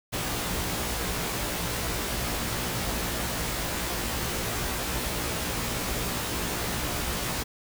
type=noise with comb filter; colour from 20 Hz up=pink; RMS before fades=-30 dBFS; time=0.12-7.44 s; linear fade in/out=20 ms; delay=17 ms; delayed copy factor=+1; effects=none